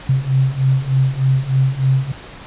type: beating tone pair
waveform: sine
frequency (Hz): 130.9 / 134.2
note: C3 / C3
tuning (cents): +1 / +44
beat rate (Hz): 3.3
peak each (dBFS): -17 / -15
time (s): 0.09-2.12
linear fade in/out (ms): 5
effects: pink hiss -36 dBFS RMS until 2.46 s + resampled to 8000 Hz